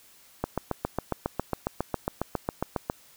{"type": "click train", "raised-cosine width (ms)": 1, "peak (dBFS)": -12, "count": 19, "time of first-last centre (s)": [0.44, 2.899], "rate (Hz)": 7.32, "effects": ["white hiss -56 dBFS RMS until 3.16 s"]}